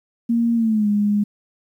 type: tone with pitch glide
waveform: sine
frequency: 233.1 to 206.5 Hz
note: A#3 to G#3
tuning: 0 to -10 cents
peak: -15 dBFS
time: 0.29-1.24 s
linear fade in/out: 10 ms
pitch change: -210 cents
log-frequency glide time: 0.55-0.88 s
effects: 9-bit